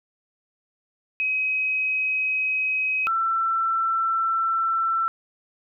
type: tone pair in turn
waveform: sine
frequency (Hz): 2535 / 1339.8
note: D#7 / E6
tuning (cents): +32 / +28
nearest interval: major seventh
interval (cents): 1104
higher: first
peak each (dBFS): -21 / -20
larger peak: second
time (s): 1.2-3.07 / 3.07-5.08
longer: second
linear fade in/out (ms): 0
effects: none